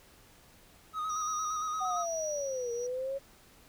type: tone with vibrato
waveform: triangle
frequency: 1255 Hz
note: D#6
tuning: 15 cents sharp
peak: -30 dBFS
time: 0.93-2.06 s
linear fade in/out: 50 ms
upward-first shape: square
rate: 8.7 Hz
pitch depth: 28 cents each way
type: tone with tremolo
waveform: triangle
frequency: 5800 Hz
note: F#8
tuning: 35 cents flat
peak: -36 dBFS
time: 1.09-2.87 s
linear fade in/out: 10 ms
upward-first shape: sine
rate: 1.1 Hz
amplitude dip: 65%
type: linear two-way sweep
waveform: sine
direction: down then up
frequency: 761 to 466.2 to 554 Hz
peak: -32 dBFS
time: 1.8-3.19 s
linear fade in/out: 20 ms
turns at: 2.72 s
effects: pink hiss -59 dBFS RMS until 3.68 s